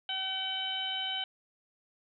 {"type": "harmonic tone", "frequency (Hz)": 762, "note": "G5", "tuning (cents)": -49, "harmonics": [1, 2, 3, 4, 5], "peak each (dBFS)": [-41, -42, -44, -33, -42], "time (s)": [0.09, 1.24], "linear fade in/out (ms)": 2, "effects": []}